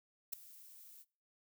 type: noise with ADSR envelope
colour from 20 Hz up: violet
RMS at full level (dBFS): -37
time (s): 0.32-1.05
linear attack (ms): 14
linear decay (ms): 3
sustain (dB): -20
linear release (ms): 42
effects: noise-tail reverb RT60 0.4 s tail -23 dB re dry